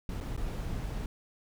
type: noise with dropouts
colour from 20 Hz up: brown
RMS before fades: -35 dBFS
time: 0.09-1.06 s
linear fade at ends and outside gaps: 2 ms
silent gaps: 0.204-0.209 / 0.366-0.375 s
effects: none